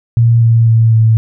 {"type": "tone with pitch steps", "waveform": "sine", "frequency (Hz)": [116.5, 114.9, 113.31, 111.75], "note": ["A#2", "A#2", "A#2", "A2"], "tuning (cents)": [-1, -25, -49, 27], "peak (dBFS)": -5, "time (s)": [0.17, 1.17], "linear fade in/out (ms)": 0, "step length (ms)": 250, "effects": []}